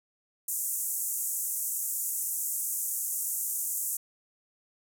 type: band-pass noise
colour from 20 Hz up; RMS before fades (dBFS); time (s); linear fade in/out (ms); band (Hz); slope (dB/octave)
white; -32; 0.48-3.97; 5; 6700 to 15000; 48
effects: none